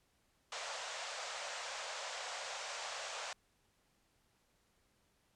pink band-pass noise, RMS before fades -44 dBFS, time 0.52-3.33 s, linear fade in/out 2 ms, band 530 to 7900 Hz, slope 48 dB/octave, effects pink hiss -75 dBFS RMS until 5.35 s + low-pass 12000 Hz 12 dB/octave

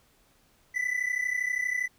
triangle tone pair together, 1975.5 / 2008 Hz, B6 / B6, 0 / +28 cents, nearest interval unison, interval 28 cents, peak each -28 dBFS, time 0.74-1.88 s, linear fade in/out 20 ms, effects pink hiss -64 dBFS RMS until 1.98 s

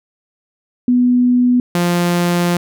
sine / sawtooth tone pair in turn, 246.9 / 174.58 Hz, B3 / F3, 0 / 0 cents, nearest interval tritone, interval 600 cents, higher first, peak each -9 dBFS, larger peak neither, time 0.88-1.6 / 1.75-2.57 s, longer second, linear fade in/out 2 ms, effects none

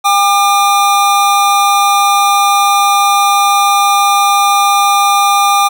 square tone pair together, 803.2 / 1201 Hz, G5 / D6, +42 / +38 cents, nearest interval perfect fifth, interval 696 cents, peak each -11 dBFS, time 0.04-5.69 s, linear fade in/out 20 ms, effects none

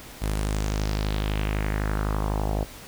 sawtooth tone with low-pass filter sweep, 51.91 Hz, G#1, in tune, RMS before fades -26 dBFS, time 0.21-2.65 s, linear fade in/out 20 ms, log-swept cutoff 12000 to 650 Hz, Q 2.6, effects pink hiss -43 dBFS RMS until 2.87 s

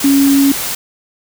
sine tone in noise, 277.2 Hz, C#4, in tune, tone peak -7 dBFS, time 0.04-0.52 s, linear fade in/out 5 ms, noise white, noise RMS -20 dBFS, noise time 0-0.75 s, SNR +10 dB, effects none

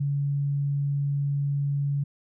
sine tone, 141.7 Hz, C#3, 38 cents sharp, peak -23 dBFS, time 0-2.04 s, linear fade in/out 10 ms, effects none

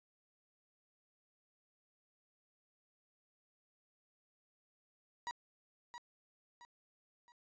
35% pulse tone with echo, 961 Hz, B5, 48 cents flat, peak -37 dBFS, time 5.27-5.31 s, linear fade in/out 0 ms, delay 670 ms, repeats 3, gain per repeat -8 dB, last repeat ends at 7.32 s, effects resampled to 16000 Hz

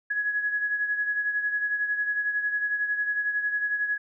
sine beating tone pair, 1676 / 1687 Hz, G#6 / G#6, +15 / +27 cents, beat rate 11 Hz, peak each -25 / -33 dBFS, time 0.1-3.98 s, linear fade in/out 10 ms, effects none

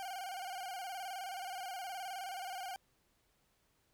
40% pulse tone with vibrato, 750 Hz, F#5, 23 cents sharp, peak -40 dBFS, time 0-2.76 s, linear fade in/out 0 ms, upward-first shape square, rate 19 Hz, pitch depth 71 cents each way, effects pink hiss -75 dBFS RMS until 3.93 s

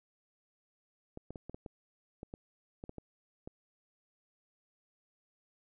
clicks, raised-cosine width 2 ms, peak -30 dBFS, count 12, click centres 1.174 / 1.306 / 1.358 / 1.496 / 1.545 / 1.662 / 2.231 / 2.339 / 2.839 / 2.894 / 2.983 / 3.475 s, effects none

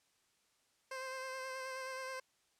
15% pulse tone with vibrato, 523 Hz, C5, 1 cent flat, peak -35 dBFS, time 0.91-2.2 s, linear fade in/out 5 ms, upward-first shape sine, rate 9.4 Hz, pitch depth 21 cents each way, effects white hiss -75 dBFS RMS until 2.59 s + low-pass 9000 Hz 12 dB/octave

